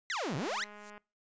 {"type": "exponential two-way sweep", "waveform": "sawtooth", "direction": "down then up", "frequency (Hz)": [2117, 123.47, 2117], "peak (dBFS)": -29, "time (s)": [0.1, 0.64], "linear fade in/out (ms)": 0, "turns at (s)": 0.36}
{"type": "click train", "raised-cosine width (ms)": 0.5, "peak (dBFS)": -36, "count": 138, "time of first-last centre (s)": [0.32, 0.979], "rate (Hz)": 208}
{"type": "noise with exponential growth", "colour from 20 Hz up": "violet", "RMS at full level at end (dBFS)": -43, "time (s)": [0.59, 0.9], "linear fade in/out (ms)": 2, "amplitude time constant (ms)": 67}
{"effects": ["noise-tail reverb RT60 0.3 s tail -24 dB re dry", "resampled to 16000 Hz"]}